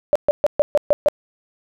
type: tone bursts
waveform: sine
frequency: 587.3 Hz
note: D5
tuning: in tune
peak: -10 dBFS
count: 7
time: 0.13-1.085 s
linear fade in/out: 0 ms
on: 25 ms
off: 130 ms
effects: none